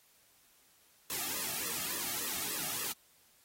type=noise with flanger; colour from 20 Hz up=white; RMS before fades=-37 dBFS; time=1.1-2.92 s; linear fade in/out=0 ms; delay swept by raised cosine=1.3 to 2.06 ms; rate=3.5 Hz; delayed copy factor=-1; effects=white hiss -66 dBFS RMS until 3.44 s + AAC 48 kbps